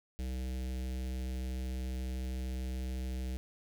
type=tone with notch filter; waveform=square; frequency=63.8 Hz; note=C2; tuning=43 cents flat; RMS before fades=-37 dBFS; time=0.19-3.37 s; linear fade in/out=0 ms; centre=1100 Hz; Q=0.63; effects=none